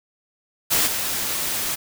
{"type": "noise with level steps", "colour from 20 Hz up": "white", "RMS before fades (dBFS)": [-19, -25], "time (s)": [0.7, 1.76], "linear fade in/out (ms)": 20, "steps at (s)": 0.86, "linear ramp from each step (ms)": 20, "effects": []}